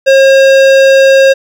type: tone with hard clipping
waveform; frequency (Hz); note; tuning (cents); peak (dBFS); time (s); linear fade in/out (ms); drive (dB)
sine; 539; C#5; -49; -4; 0.06-1.34; 20; 16
effects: none